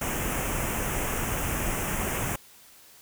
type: band-stop noise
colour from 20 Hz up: pink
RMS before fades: -29 dBFS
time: 0.01-2.36 s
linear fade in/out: 5 ms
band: 3000 to 6000 Hz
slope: 48 dB/octave
effects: white hiss -53 dBFS RMS until 3.01 s

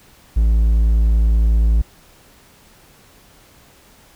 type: tone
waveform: triangle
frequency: 55.3 Hz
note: A1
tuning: 9 cents sharp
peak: -9 dBFS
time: 0.36-1.82 s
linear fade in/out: 10 ms
effects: pink hiss -49 dBFS RMS until 4.15 s

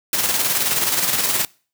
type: noise with tremolo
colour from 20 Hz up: white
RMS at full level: -18 dBFS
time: 0.13-1.45 s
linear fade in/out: 2 ms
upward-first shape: square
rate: 19 Hz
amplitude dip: 40%
effects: noise-tail reverb RT60 0.4 s tail -24 dB re dry + high-pass 100 Hz 12 dB/octave

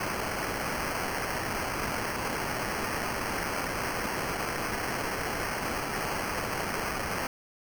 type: noise with sample-and-hold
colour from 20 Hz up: violet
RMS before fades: -32 dBFS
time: 0-7.27 s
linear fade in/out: 2 ms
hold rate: 3675 Hz
effects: none

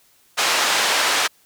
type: band-pass noise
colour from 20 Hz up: pink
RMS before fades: -19 dBFS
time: 0.37-1.28 s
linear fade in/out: 20 ms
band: 810 to 6900 Hz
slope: 12 dB/octave
effects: white hiss -57 dBFS RMS until 1.45 s

